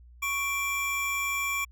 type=tone pair together; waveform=square; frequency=1108.7 / 2349 Hz; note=C#6 / D7; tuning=0 / 0 cents; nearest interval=octave + minor second; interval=1300 cents; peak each=-34 / -29 dBFS; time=0.22-1.65 s; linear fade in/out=10 ms; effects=added 60 Hz sine -49 dBFS peak until 1.71 s